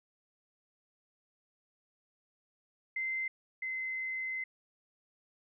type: tone pair in turn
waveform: sine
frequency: 2075 / 2057 Hz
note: C7 / C7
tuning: -15 / -30 cents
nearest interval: unison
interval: 15 cents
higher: first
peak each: -32 / -34 dBFS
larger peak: first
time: 2.96-3.28 / 3.62-4.44 s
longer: second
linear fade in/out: 5 ms
effects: none